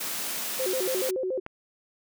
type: high-pass noise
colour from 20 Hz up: white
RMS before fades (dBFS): -32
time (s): 0-1.11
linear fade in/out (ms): 10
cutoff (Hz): 160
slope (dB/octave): 48
type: tone with vibrato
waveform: sine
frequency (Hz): 440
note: A4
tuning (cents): 0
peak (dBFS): -26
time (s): 0.59-1.4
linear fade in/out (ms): 10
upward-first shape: square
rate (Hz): 7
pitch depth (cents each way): 290
type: click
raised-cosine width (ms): 0.5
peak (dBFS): -22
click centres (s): 1.464
effects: none